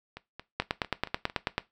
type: two click trains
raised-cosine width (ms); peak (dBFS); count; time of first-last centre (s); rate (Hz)
0.3; -10 / -24; 10 / 6; 0.6-1.58 / 0.17-1.299; 9.18 / 4.43
effects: noise-tail reverb RT60 0.2 s tail -18 dB re dry